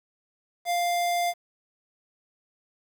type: tone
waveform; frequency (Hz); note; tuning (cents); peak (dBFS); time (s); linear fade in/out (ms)
square; 698.5; F5; 0; -24; 0.65-1.34; 50
effects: 9-bit